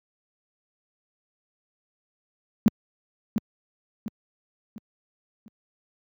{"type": "tone with echo", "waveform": "sine", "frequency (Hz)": 216.8, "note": "A3", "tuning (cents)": -25, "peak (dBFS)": -12, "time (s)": [2.66, 2.68], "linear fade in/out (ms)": 0, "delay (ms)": 700, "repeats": 4, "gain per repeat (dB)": -8, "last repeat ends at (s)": 5.48, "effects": ["high-pass 100 Hz 12 dB/octave"]}